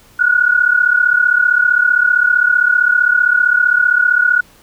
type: tone pair together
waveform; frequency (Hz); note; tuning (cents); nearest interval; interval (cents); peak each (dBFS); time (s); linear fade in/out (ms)
sine; 1442 / 1477.4; F#6 / F#6; -45 / -3; unison; 42; -12; 0.19-4.41; 10
effects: pink hiss -47 dBFS RMS until 4.62 s